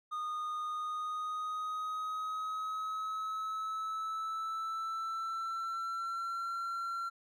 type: tone with pitch glide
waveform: triangle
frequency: 1230 to 1364.8 Hz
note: D#6 to F6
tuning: -20 to -40 cents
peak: -33 dBFS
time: 0.11-7.1 s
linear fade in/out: 20 ms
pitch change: +180 cents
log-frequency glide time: 0.64-6.51 s
effects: none